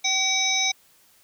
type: harmonic tone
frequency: 762 Hz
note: G5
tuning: 49 cents flat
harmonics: 1 / 3 / 5 / 7 / 8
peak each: -31 / -25 / -25 / -29 / -26 dBFS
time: 0.04-0.72 s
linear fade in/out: 10 ms
effects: white hiss -58 dBFS RMS until 1.23 s